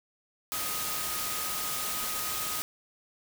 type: tone in noise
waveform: sine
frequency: 1252 Hz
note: D#6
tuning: 10 cents sharp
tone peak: -40 dBFS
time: 0.52-2.62 s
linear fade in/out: 0 ms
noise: white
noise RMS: -33 dBFS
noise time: 0.52-2.62 s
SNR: -10 dB
effects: none